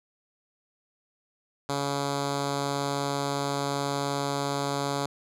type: tone with notch filter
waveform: 5% pulse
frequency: 140.9 Hz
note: C#3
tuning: 29 cents sharp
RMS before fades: -29 dBFS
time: 1.69-5.06 s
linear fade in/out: 2 ms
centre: 1800 Hz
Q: 1.3
effects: low-pass 9000 Hz 12 dB/octave